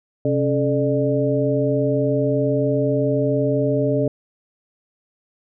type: tone cluster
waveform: sine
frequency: 131.5 / 275.8 / 432.6 / 597 Hz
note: C3 / C#4 / A4 / D5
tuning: +9 / -9 / -29 / +28 cents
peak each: -22 dBFS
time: 0.25-4.08 s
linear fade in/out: 2 ms
effects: none